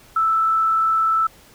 sine tone with frequency modulation, 1318.5 Hz, E6, in tune, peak -15 dBFS, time 0.16-1.27 s, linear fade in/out 5 ms, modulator 42.9 Hz, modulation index 0.27, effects pink hiss -49 dBFS RMS until 1.54 s

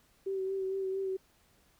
sine tone with vibrato, 383.7 Hz, G4, 37 cents flat, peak -31 dBFS, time 0.26-1.17 s, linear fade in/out 10 ms, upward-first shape sine, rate 4.4 Hz, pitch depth 24 cents each way, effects pink hiss -67 dBFS RMS until 1.79 s

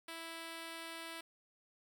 5% pulse tone, 329.6 Hz, E4, in tune, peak -33 dBFS, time 0.08-1.21 s, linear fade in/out 5 ms, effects 12-bit

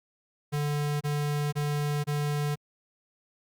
square tone bursts, 146.83 Hz, D3, in tune, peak -27 dBFS, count 4, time 0.52-2.558 s, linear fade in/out 20 ms, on 490 ms, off 26 ms, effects Opus 48 kbps

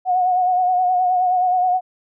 sine tone with vibrato, 730 Hz, F#5, 24 cents flat, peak -14 dBFS, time 0.05-1.81 s, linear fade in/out 50 ms, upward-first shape sine, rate 9.5 Hz, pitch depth 37 cents each way, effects none

